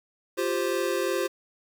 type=chord; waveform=square; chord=F suspended second; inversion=none; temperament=equal; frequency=349.2 / 392 / 523.3 Hz; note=F4 / G4 / C5; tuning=0 / 0 / 0 cents; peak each=-30 dBFS; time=0.37-1.28 s; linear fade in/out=20 ms; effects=9-bit